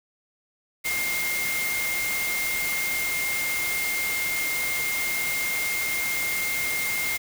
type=tone in noise; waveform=sine; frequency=2120 Hz; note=C7; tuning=22 cents sharp; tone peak=-26 dBFS; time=0.84-7.18 s; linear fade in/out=20 ms; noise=white; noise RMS=-30 dBFS; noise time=0.84-7.18 s; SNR=+1 dB; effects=none

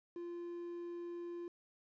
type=tone with quantisation; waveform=triangle; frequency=346.1 Hz; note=F4; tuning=16 cents flat; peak=-40 dBFS; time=0.16-1.48 s; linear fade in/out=2 ms; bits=11; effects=resampled to 16000 Hz

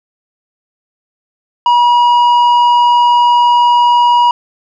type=tone with tanh clipping; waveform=sine; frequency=963 Hz; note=B5; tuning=44 cents flat; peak=-7 dBFS; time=1.66-4.31 s; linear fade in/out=2 ms; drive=7 dB; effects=none

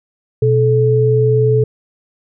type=tone pair together; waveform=sine; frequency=123.47 / 433.2 Hz; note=B2 / A4; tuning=0 / -27 cents; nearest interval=octave + minor seventh; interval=2173 cents; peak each=-12 dBFS; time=0.42-1.64 s; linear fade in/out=5 ms; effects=none

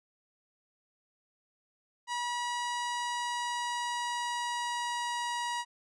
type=tone with pitch glide; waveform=sawtooth; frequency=966 to 958.8 Hz; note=B5 to A#5; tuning=-39 to +48 cents; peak=-28 dBFS; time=2.07-5.65 s; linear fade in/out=50 ms; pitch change=-13 cents; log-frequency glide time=2.7-5.27 s; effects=resampled to 22050 Hz

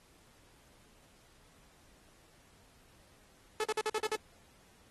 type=tone bursts; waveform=sawtooth; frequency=431.9 Hz; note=A4; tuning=32 cents flat; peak=-27 dBFS; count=7; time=3.6-4.155 s; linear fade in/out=2 ms; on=39 ms; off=47 ms; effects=pink hiss -64 dBFS RMS until 4.9 s + AAC 32 kbps

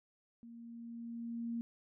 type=tone with level ramp; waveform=sine; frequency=233.1 Hz; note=A#3; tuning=in tune; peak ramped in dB=-50 to -35 dBFS; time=0.43-1.61 s; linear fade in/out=0 ms; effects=none

